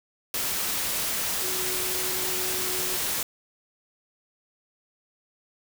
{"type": "tone in noise", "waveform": "sine", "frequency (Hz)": 368.8, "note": "F#4", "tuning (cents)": -6, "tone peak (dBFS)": -36, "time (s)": [1.42, 2.97], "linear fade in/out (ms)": 2, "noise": "white", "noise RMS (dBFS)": -28, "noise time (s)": [0.34, 3.23], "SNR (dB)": -11, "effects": []}